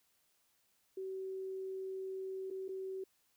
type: tone with dropouts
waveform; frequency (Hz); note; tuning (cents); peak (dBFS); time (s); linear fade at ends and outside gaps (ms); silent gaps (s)
sine; 380.7; F#4; +49; -39; 0.97-3.04; 5; 2.503-2.509 / 2.682-2.689
effects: white hiss -75 dBFS RMS until 3.36 s